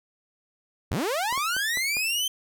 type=linear sweep; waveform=sawtooth; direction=up; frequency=52.9 to 3136 Hz; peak=-21 dBFS; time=0.91-2.28 s; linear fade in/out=5 ms
type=clicks; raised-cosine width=1 ms; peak=-24 dBFS; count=5; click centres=1.326 / 1.377 / 1.566 / 1.773 / 1.969 s
effects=none